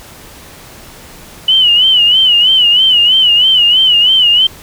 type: tone with vibrato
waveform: sine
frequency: 2969 Hz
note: F#7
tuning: 5 cents sharp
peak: -5 dBFS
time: 1.48-4.47 s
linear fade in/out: 5 ms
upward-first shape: sine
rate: 3.1 Hz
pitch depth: 94 cents each way
effects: pink hiss -35 dBFS RMS until 4.62 s